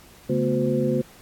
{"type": "tone cluster", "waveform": "sine", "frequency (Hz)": [140.2, 218.4, 246.6, 363.1, 513], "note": ["C#3", "A3", "B3", "F#4", "C5"], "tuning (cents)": [20, -13, -2, -33, -34], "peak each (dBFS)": -26, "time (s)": [0.29, 1.02], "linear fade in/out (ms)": 10, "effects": ["pink hiss -50 dBFS RMS until 1.21 s", "AAC 64 kbps"]}